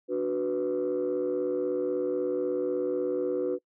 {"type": "chord", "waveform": "sine", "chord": "B minor", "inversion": "first", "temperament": "equal", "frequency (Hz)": [293.7, 370, 493.9], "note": ["D4", "F#4", "B4"], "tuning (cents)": [0, 0, 0], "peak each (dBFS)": [-32, -28, -28], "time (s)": [0.08, 3.59], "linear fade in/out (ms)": 50, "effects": ["noise-tail reverb RT60 0.1 s tail -26 dB re dry", "tanh soft clip ceiling -21 dBFS"]}